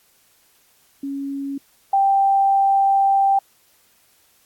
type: tone pair in turn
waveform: sine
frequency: 277.2 / 785.6 Hz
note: C#4 / G5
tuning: 0 / +4 cents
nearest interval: octave + tritone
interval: 1804 cents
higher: second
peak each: -24 / -13 dBFS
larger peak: second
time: 1.03-1.58 / 1.93-3.39 s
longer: second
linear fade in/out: 5 ms
effects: white hiss -58 dBFS RMS until 4.45 s + AAC 64 kbps